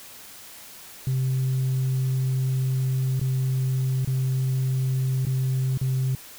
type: tone with dropouts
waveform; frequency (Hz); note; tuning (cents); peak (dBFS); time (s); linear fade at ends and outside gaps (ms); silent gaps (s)
sine; 130.81; C3; 0; -19; 1.07-6.15; 2; 3.196-3.213 / 4.048-4.074 / 5.252-5.268 / 5.775-5.813
effects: tanh soft clip ceiling -19 dBFS + white hiss -44 dBFS RMS until 6.38 s